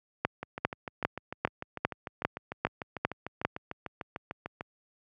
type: two click trains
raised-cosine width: 0.5 ms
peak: -21 / -10 dBFS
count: 29 / 9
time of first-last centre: 0.43-4.609 / 0.25-3.45 s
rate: 6.7 / 2.5 Hz
effects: high-pass 80 Hz 12 dB/octave